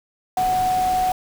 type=tone in noise; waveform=sine; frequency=740 Hz; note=F#5; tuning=in tune; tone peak=-17 dBFS; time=0.37-1.12 s; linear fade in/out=2 ms; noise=pink; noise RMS=-32 dBFS; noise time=0.37-1.12 s; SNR=+12 dB; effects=none